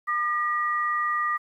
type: tone pair together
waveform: sine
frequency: 1206.4 / 1915 Hz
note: D6 / A#6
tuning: +46 / +46 cents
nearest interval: minor sixth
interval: 800 cents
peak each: -24 / -28 dBFS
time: 0.07-1.38 s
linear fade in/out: 20 ms
effects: 10-bit